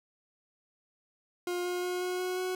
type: tone with pitch steps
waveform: 40% pulse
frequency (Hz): 354.9 / 357.6 / 360.3 / 363 / 365.7 / 368.5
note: F4 / F4 / F#4 / F#4 / F#4 / F#4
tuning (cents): +28 / +41 / -46 / -33 / -20 / -7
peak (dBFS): -30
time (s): 1.47-2.55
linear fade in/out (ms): 2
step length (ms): 180
effects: none